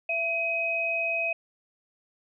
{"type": "tone pair together", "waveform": "sine", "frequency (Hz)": [669, 2526], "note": ["E5", "D#7"], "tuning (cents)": [25, 26], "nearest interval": "octave + major seventh", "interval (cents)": 2301, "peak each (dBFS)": [-31, -26], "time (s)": [0.09, 1.33], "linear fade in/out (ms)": 5, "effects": []}